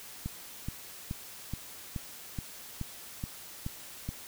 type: click train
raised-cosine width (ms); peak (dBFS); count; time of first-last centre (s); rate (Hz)
5; -22; 10; 0.26-4.09; 2.35
effects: white hiss -47 dBFS RMS until 4.27 s